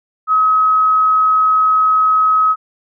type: tone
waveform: sine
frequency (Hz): 1275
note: D#6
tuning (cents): +42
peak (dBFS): -9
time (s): 0.27-2.56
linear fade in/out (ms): 50
effects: none